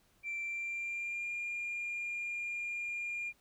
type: tone with pitch glide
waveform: sine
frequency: 2349 to 2408 Hz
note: D7 to D7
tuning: 0 to +43 cents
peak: -34 dBFS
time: 0.23-3.33 s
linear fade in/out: 50 ms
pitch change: +43 cents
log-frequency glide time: 0.42-1.31 s
effects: tanh soft clip ceiling -33 dBFS + pink hiss -70 dBFS RMS until 3.4 s